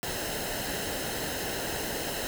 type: noise with comb filter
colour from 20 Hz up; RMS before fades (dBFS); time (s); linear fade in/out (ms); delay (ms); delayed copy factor
pink; -33; 0.03-2.27; 0; 0.86; -0.6
effects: none